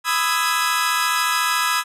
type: chord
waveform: sawtooth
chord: E major seventh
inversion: second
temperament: equal with one note detuned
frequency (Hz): 998.1 / 1244.5 / 1318.5 / 1661.2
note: B5 / D#6 / E6 / G#6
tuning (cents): +18 / 0 / 0 / 0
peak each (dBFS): -20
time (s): 0.04-1.84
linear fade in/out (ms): 50
effects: resampled to 32000 Hz